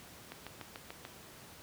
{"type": "click train", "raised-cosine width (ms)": 0.3, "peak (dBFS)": -27, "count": 6, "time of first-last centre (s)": [0.32, 1.051], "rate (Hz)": 6.84, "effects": ["pink hiss -53 dBFS RMS until 1.62 s", "high-pass 80 Hz 12 dB/octave"]}